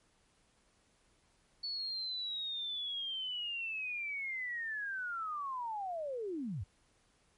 sine linear sweep, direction down, 4457 to 75.5 Hz, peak -36 dBFS, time 1.63-6.64 s, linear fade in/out 10 ms, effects pink hiss -71 dBFS RMS until 7.37 s + MP3 48 kbps

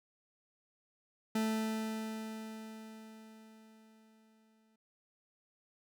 40% pulse tone with exponential decay, 219.8 Hz, A3, 2 cents flat, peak -29 dBFS, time 1.35-4.76 s, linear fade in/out 5 ms, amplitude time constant 740 ms, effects none

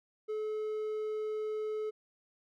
triangle tone, 430 Hz, A4, 40 cents flat, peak -31 dBFS, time 0.28-1.91 s, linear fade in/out 20 ms, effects none

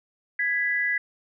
sine tone pair together, 1661.2 / 1982.8 Hz, G#6 / B6, 0 / +6 cents, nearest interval minor third, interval 306 cents, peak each -26 / -24 dBFS, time 0.39-0.98 s, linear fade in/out 5 ms, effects none

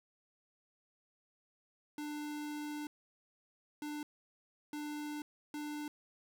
square tone bursts at uneven times, 297.5 Hz, D4, 22 cents sharp, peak -40 dBFS, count 4, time 1.98-2.87 / 3.82-4.03 / 4.73-5.22 / 5.54-5.88 s, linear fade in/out 2 ms, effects none

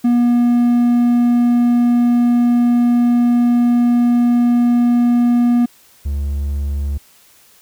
triangle tone pair in turn, 240.5 / 70.9 Hz, B3 / C#2, -46 / +40 cents, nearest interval octave + major sixth, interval 2114 cents, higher first, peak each -8 / -15 dBFS, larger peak first, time 0.04-5.66 / 6.05-6.98 s, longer first, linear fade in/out 10 ms, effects white hiss -49 dBFS RMS until 7.61 s

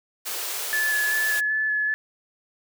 white high-pass noise, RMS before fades -30 dBFS, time 0.25-1.41 s, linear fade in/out 20 ms, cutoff 340 Hz, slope 48 dB/octave
sine tone with vibrato, 1722 Hz, A6, 38 cents flat, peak -21 dBFS, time 0.73-1.94 s, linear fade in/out 0 ms, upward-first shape square, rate 2.6 Hz, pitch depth 12 cents each way
effects none

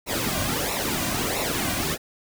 pink noise with flanger, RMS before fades -26 dBFS, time 0.06-1.98 s, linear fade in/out 50 ms, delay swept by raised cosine 0.63 to 2.33 ms, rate 1.5 Hz, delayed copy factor -0.7, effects none

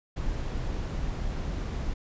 brown noise, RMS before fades -31 dBFS, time 0.16-1.94 s, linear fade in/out 10 ms, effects resampled to 16000 Hz

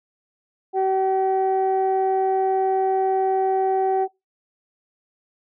sine tone pair together, 381.8 / 763.6 Hz, G4 / G5, -46 / -46 cents, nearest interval octave, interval 1200 cents, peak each -19 dBFS, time 0.73-4.08 s, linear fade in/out 50 ms, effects noise-tail reverb RT60 0.2 s tail -23 dB re dry + tanh soft clip ceiling -13 dBFS

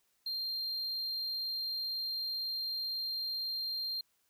triangle tone, 4186 Hz, C8, in tune, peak -33 dBFS, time 0.26-4.01 s, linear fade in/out 5 ms, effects white hiss -75 dBFS RMS until 4.29 s

